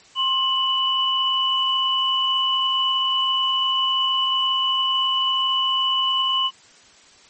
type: tone pair together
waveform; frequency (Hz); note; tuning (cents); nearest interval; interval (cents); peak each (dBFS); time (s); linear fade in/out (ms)
sine; 1059.4 / 2969; C6 / F#7; +21 / +5; octave + tritone; 1784; -23 / -19; 0.15-6.51; 50
effects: white hiss -50 dBFS RMS until 7.29 s + MP3 32 kbps